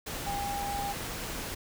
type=tone in noise; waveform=sine; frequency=805 Hz; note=G5; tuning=46 cents sharp; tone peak=-32 dBFS; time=0.26-0.93 s; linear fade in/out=10 ms; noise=pink; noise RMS=-37 dBFS; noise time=0.06-1.55 s; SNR=+2 dB; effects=none